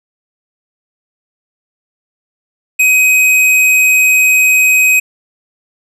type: tone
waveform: square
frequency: 2520 Hz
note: D#7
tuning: 21 cents sharp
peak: -7 dBFS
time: 2.79-5 s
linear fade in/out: 10 ms
effects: resampled to 32000 Hz + 8-bit

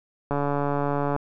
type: click train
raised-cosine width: 1 ms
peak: -12 dBFS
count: 123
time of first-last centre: 0.31-1.163 s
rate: 143 Hz
effects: none

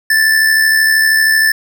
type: tone with amplitude modulation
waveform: square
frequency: 1760 Hz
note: A6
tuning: in tune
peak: -7 dBFS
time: 0.1-1.52 s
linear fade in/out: 5 ms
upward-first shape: sine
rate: 72.9 Hz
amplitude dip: 45%
effects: none

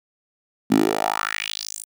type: tone with high-pass filter sweep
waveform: 10% pulse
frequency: 52.8 Hz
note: G#1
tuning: 29 cents sharp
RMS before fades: -23 dBFS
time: 0.7-1.85 s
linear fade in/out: 20 ms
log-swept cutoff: 220 to 10000 Hz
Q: 3.6
effects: none

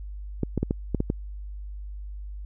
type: clicks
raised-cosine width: 3 ms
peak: -11 dBFS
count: 7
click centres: 0.433 / 0.577 / 0.63 / 0.709 / 0.947 / 1.004 / 1.101 s
effects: added 50 Hz sine -34 dBFS peak until 2.45 s

